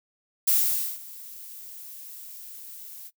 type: noise with ADSR envelope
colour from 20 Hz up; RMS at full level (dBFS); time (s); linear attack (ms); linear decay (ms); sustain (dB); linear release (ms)
violet; -20; 0.47-3.11; 11; 500; -22; 45
effects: noise-tail reverb RT60 0.1 s tail -21 dB re dry